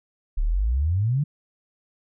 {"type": "exponential sweep", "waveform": "sine", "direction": "up", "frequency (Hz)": [32.86, 153.2], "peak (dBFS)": -19, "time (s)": [0.37, 1.24], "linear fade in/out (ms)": 10, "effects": []}